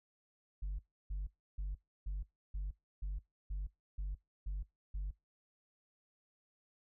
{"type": "tone bursts", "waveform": "sine", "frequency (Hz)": 48.3, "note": "G1", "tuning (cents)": -25, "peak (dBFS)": -34, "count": 10, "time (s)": [0.62, 5.11], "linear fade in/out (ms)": 10, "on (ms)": 170, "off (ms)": 310, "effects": ["noise-tail reverb RT60 0.2 s tail -24 dB re dry", "tanh soft clip ceiling -35 dBFS"]}